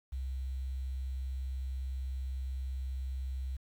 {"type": "tone with quantisation", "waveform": "sine", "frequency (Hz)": 65.4, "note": "C2", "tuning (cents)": 0, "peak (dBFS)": -34, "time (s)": [0.12, 3.57], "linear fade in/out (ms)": 10, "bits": 10, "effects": []}